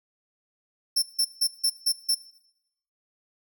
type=tone bursts; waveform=sawtooth; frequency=5370 Hz; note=E8; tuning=31 cents sharp; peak=-17 dBFS; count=6; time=0.96-2.15 s; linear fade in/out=10 ms; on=65 ms; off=160 ms; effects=noise-tail reverb RT60 0.8 s tail -18 dB re dry